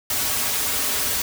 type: noise with comb filter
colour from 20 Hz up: white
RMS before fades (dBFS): -23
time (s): 0.1-1.22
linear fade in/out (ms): 2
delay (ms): 5.8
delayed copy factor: -0.85
effects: none